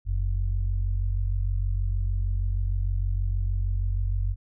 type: tone pair together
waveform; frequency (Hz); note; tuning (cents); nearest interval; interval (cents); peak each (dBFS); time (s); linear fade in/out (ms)
sine; 46.08 / 92.5; F#1 / F#2; -6 / 0; octave; 1206; -24 / -28; 0.05-4.36; 50
effects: none